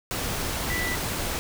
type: tone in noise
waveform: sine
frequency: 1975.5 Hz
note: B6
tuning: in tune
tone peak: -28 dBFS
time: 0.7-0.95 s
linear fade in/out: 0 ms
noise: pink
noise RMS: -29 dBFS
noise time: 0.11-1.39 s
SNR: -2 dB
effects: none